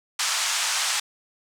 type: band-pass noise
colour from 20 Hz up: white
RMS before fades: -25 dBFS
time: 0.19-1 s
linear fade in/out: 5 ms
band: 810 to 8000 Hz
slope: 24 dB/octave
effects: none